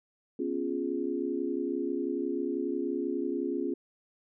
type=chord; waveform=sine; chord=C# dominant seventh; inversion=third; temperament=equal; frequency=246.9 / 277.2 / 349.2 / 415.3 Hz; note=B3 / C#4 / E#4 / G#4; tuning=0 / 0 / 0 / 0 cents; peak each=-37 / -33 / -33 / -36 dBFS; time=0.39-3.74 s; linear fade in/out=5 ms; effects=none